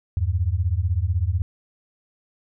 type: beating tone pair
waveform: sine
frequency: 80.8 / 96.8 Hz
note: E2 / G2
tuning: -34 / -21 cents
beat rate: 16 Hz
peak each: -22 dBFS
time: 0.17-1.42 s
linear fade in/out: 0 ms
effects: none